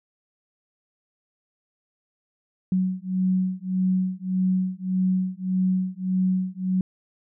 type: beating tone pair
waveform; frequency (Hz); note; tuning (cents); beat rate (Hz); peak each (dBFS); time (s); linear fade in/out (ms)
sine; 185 / 186.7; F#3 / F#3; 0 / +16; 1.7; -24; 2.72-6.81; 2
effects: none